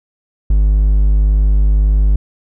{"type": "tone", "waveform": "triangle", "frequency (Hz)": 50.9, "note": "G#1", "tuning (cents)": -34, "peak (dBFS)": -6, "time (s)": [0.5, 2.16], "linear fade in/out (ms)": 5, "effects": []}